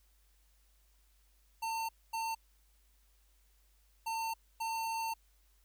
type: tone bursts at uneven times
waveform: square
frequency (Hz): 902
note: A5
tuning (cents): +43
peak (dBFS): -35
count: 4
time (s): 1.62-1.89 / 2.13-2.35 / 4.06-4.34 / 4.6-5.14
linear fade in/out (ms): 10
effects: added 50 Hz sine -66 dBFS peak until 5.64 s + white hiss -73 dBFS RMS until 5.64 s